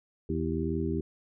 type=harmonic tone with a mistuned harmonic; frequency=82 Hz; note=E2; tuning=9 cents flat; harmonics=1 / 2 / 3 / 4 / 5; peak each=-34 / -34 / -34 / -34 / -34 dBFS; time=0.29-1.01 s; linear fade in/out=5 ms; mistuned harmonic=5; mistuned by=-74 cents; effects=none